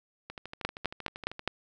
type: two click trains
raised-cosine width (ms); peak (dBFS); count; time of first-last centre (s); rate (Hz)
0.3; -24 / -12; 15 / 5; 0.3-1.394 / 0.65-1.476; 12.8 / 4.84
effects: none